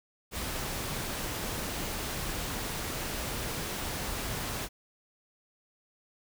pink noise, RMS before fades -35 dBFS, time 0.31-4.69 s, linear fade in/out 50 ms, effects none

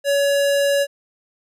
square tone, 564 Hz, C#5, 30 cents sharp, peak -16 dBFS, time 0.04-0.87 s, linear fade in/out 50 ms, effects resampled to 32000 Hz

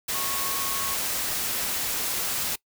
sine tone in noise, 1100 Hz, C#6, 14 cents flat, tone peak -34 dBFS, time 0.14-0.95 s, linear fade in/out 10 ms, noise white, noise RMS -28 dBFS, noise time 0.08-2.56 s, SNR -9 dB, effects noise-tail reverb RT60 0.1 s tail -22 dB re dry

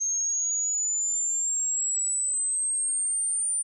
sine exponential sweep, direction up, 6400 to 9200 Hz, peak -24 dBFS, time 0-3.63 s, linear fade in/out 20 ms, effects none

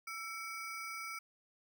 square ring-modulated tone, 1800 Hz, A6, 39 cents sharp, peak -39 dBFS, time 0.07-1.19 s, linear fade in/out 5 ms, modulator 465 Hz, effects none

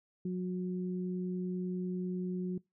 sine tone pair together, 182.05 / 364.1 Hz, F#3 / F#4, -28 / -28 cents, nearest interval octave, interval 1200 cents, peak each -33 / -40 dBFS, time 0.25-2.58 s, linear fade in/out 5 ms, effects noise-tail reverb RT60 0.2 s tail -24 dB re dry

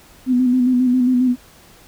sine tone with vibrato, 251.3 Hz, B3, 30 cents sharp, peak -12 dBFS, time 0.26-1.36 s, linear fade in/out 50 ms, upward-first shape square, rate 7.4 Hz, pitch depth 34 cents each way, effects pink hiss -47 dBFS RMS until 1.87 s

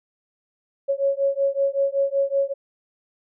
sine beating tone pair, 550 / 555.3 Hz, C#5 / C#5, -14 / +3 cents, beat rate 5.3 Hz, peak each -22 dBFS, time 0.88-2.54 s, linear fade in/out 20 ms, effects none

